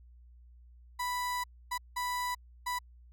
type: tone bursts at uneven times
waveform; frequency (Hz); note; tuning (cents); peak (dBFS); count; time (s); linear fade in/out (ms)
35% pulse; 987.8; B5; 0; -30; 4; 0.99-1.44 / 1.71-1.78 / 1.96-2.35 / 2.66-2.79; 10
effects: added 60 Hz sine -53 dBFS peak until 3.12 s